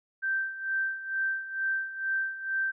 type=tone with tremolo; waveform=sine; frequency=1563 Hz; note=G6; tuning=6 cents flat; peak=-25 dBFS; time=0.22-2.72 s; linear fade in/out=20 ms; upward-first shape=sine; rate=2.2 Hz; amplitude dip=75%; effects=none